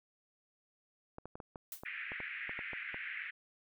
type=clicks; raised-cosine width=1 ms; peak=-31 dBFS; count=12; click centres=1.184 / 1.256 / 1.355 / 1.402 / 1.558 / 1.835 / 2.119 / 2.203 / 2.494 / 2.591 / 2.733 / 2.944 s
type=noise with exponential decay; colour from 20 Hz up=blue; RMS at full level=-40 dBFS; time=1.72-1.87 s; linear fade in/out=2 ms; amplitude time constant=31 ms
type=band-pass noise; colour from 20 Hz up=white; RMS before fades=-43 dBFS; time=1.85-3.31 s; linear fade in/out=10 ms; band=1600 to 2400 Hz; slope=48 dB/octave
effects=none